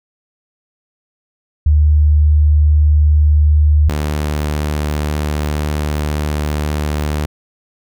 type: tone pair in turn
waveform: sine / sawtooth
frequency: 75.2 / 74.84 Hz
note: D2 / D2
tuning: +42 / +33 cents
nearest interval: unison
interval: 9 cents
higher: first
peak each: -7 / -12 dBFS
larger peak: first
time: 1.66-3.89 / 3.89-7.26 s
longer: second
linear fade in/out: 5 ms
effects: none